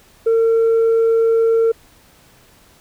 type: tone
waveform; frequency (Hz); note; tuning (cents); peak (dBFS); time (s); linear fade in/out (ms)
sine; 454.6; A#4; -43; -9; 0.26-1.72; 10
effects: tanh soft clip ceiling -10 dBFS + pink hiss -50 dBFS RMS until 2.8 s